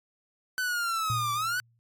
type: linear two-way sweep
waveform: 45% pulse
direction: down then up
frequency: 1520 to 1156 to 1520 Hz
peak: -27 dBFS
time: 0.58-1.6 s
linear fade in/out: 0 ms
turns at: 1.33 s
type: tone with exponential decay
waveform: sine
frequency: 116.54 Hz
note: A#2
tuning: in tune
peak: -27 dBFS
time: 1.1-1.79 s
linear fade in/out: 0 ms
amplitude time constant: 150 ms
effects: AAC 64 kbps